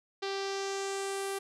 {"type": "tone with low-pass filter sweep", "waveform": "sawtooth", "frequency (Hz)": 392, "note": "G4", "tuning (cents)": 0, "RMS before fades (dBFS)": -35, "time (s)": [0.22, 1.39], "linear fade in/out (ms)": 10, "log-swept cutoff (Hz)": [4400, 11000], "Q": 2.4, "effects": []}